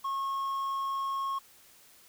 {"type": "tone", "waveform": "triangle", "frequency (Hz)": 1089, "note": "C#6", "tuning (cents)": -31, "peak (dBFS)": -28, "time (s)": [0.04, 1.39], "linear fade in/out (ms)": 10, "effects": ["white hiss -58 dBFS RMS until 2.08 s"]}